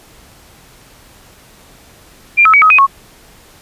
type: tone with pitch steps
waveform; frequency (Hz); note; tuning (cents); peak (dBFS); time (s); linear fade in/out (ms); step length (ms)
sine; 2386 / 1293 / 2267 / 1267 / 2508 / 1099; D7 / E6 / C#7 / D#6 / D#7 / C#6; +27 / -34 / +38 / +31 / +13 / -15; -4; 2.37-2.868; 20; 83
effects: pink hiss -43 dBFS RMS until 3.61 s + resampled to 32000 Hz